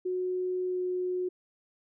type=tone with pitch glide; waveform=sine; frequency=366.2 to 363.9 Hz; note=F#4 to F#4; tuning=-18 to -29 cents; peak=-28 dBFS; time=0.05-1.29 s; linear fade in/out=10 ms; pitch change=-11 cents; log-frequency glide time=0.66-0.8 s; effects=none